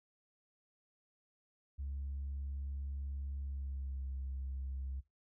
sine tone with pitch glide, 69.3 to 66.67 Hz, C#2 to C2, 0 to +33 cents, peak -37 dBFS, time 1.78-5.01 s, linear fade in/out 20 ms, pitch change -67 cents, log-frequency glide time 3.4-4.05 s, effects noise-tail reverb RT60 0.2 s tail -20 dB re dry + tanh soft clip ceiling -35 dBFS

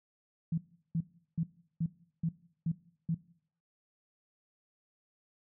sine tone bursts, 164.81 Hz, E3, in tune, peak -28 dBFS, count 7, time 0.52-3.146 s, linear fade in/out 5 ms, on 58 ms, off 370 ms, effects noise-tail reverb RT60 0.6 s tail -18 dB re dry

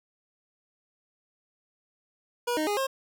25% pulse tone with pitch steps, 482.6 / 309.4 / 412.2 / 535 Hz, B4 / D#4 / G#4 / C5, -40 / -10 / -13 / +38 cents, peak -22 dBFS, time 2.47-2.87 s, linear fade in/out 10 ms, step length 100 ms, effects none

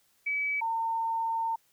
sine tone pair in turn, 2288 / 908 Hz, D7 / A#5, -46 / -46 cents, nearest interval octave + major third, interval 1600 cents, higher first, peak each -27 dBFS, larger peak neither, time 0.26-0.61 / 0.61-1.56 s, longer second, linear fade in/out 10 ms, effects white hiss -68 dBFS RMS until 1.72 s

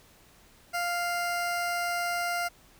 20% pulse tone, 698.5 Hz, F5, in tune, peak -23 dBFS, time 0.73-2.49 s, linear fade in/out 20 ms, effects pink hiss -58 dBFS RMS until 2.79 s

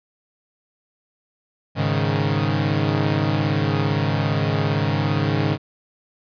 sawtooth chord, Ab suspended fourth, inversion none, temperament equal with one note detuned, 103.83 / 138.03 / 155.56 Hz, Ab2 / Db3 / Eb3, 0 / -7 / 0 cents, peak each -19 dBFS, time 1.75-5.58 s, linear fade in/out 50 ms, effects resampled to 11025 Hz

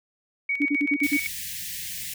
sine tone with tremolo, 2244 Hz, C#7, 21 cents sharp, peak -22 dBFS, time 0.49-1.27 s, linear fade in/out 5 ms, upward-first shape square, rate 7.8 Hz, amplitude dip 60%
sine tone bursts, 289.1 Hz, D4, 27 cents flat, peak -20 dBFS, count 6, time 0.6-1.172 s, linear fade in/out 10 ms, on 57 ms, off 46 ms
white band-stop noise, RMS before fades -34 dBFS, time 1.03-2.14 s, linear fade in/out 5 ms, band 200 to 1700 Hz, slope 96 dB/octave
effects none

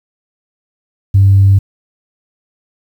sine tone, 98 Hz, G2, in tune, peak -3 dBFS, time 1.14-1.59 s, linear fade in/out 10 ms, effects tanh soft clip ceiling 0 dBFS + 7-bit

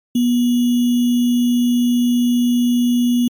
sine tone with sample-and-hold, 242.6 Hz, B3, 31 cents flat, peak -12 dBFS, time 0.15-3.28 s, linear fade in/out 5 ms, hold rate 3150 Hz, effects MP3 96 kbps

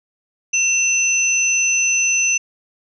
sine tone pair together, 2700 / 6061 Hz, E7 / F#8, +41 / +41 cents, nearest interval octave + major second, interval 1400 cents, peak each -17 dBFS, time 0.53-2.38 s, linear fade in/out 10 ms, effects none

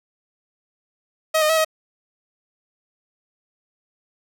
sawtooth tone with pitch steps, 633 / 614 / 643 / 632 Hz, D#5 / D#5 / E5 / D#5, +30 / -23 / -43 / +27 cents, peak -12 dBFS, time 1.34-1.648 s, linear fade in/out 10 ms, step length 77 ms, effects none

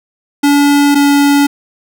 square tone pair in turn, 286.3 / 284.7 Hz, D4 / C#4, -44 / +46 cents, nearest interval unison, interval 10 cents, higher first, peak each -7 dBFS, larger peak neither, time 0.43-0.95 / 0.95-1.47 s, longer neither, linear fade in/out 10 ms, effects none

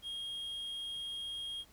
triangle tone, 3252 Hz, G#7, 37 cents flat, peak -37 dBFS, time 0.02-1.65 s, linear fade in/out 50 ms, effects added 60 Hz sine -65 dBFS peak until 1.72 s + pink hiss -63 dBFS RMS until 1.72 s

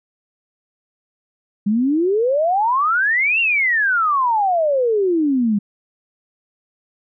sine exponential two-way sweep, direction up then down, 197.6 to 2800 to 197.6 Hz, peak -14 dBFS, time 1.66-5.59 s, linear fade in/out 10 ms, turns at 3.4 s, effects none

